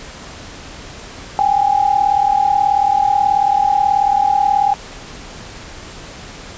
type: tone pair together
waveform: sine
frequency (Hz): 790.6 / 829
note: G5 / G#5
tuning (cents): +15 / -3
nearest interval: minor second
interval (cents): 82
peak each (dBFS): -14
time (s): 1.39-4.74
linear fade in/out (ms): 0
effects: pink hiss -34 dBFS RMS until 6.57 s + resampled to 16000 Hz